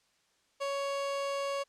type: tone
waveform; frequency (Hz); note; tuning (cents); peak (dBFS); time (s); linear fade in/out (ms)
30% pulse; 557; C#5; +8; -29; 0.6-1.64; 20
effects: white hiss -71 dBFS RMS until 1.68 s + low-pass 7000 Hz 12 dB/octave